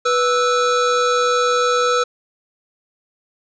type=tone pair together; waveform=square; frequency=491.4 / 1312 Hz; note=B4 / E6; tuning=-9 / -9 cents; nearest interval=octave + perfect fourth; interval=1700 cents; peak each=-18 dBFS; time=0.05-2.04 s; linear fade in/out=10 ms; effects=resampled to 16000 Hz + 7-bit